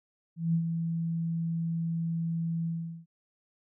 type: tone with ADSR envelope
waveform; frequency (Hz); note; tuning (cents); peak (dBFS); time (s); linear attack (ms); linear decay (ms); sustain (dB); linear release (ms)
sine; 165.8; E3; +10; -22; 0.36-3.06; 180; 80; -6; 400
effects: none